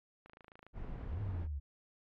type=click train; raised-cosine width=0.3 ms; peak=-36 dBFS; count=12; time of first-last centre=0.26-0.666 s; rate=27.1 Hz
type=noise; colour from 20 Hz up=brown; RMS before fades=-43 dBFS; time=0.73-1.48 s; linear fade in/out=50 ms
type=exponential two-way sweep; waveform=sine; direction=up then down; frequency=58.3 to 105.9 to 67.5 Hz; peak=-36 dBFS; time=1.08-1.6 s; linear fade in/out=20 ms; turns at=1.2 s
effects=low-pass 2000 Hz 12 dB/octave + MP3 64 kbps